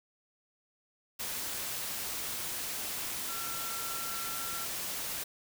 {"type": "tone in noise", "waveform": "sine", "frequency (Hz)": 1357, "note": "E6", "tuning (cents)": 50, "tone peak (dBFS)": -42, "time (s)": [3.28, 4.65], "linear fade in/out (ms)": 10, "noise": "white", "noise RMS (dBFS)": -37, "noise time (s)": [1.19, 5.24], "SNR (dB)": -8, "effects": []}